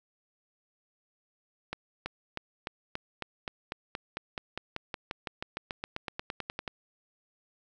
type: accelerating click train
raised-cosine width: 0.3 ms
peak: -18 dBFS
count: 28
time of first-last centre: 1.73-6.678 s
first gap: 330 ms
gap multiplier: 0.95
effects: none